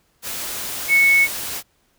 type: tone in noise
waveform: sine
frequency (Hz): 2208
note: C#7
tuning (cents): -7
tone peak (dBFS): -11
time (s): 0.88-1.28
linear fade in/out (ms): 50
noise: white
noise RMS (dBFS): -28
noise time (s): 0.22-1.63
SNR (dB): +14
effects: pink hiss -63 dBFS RMS until 1.98 s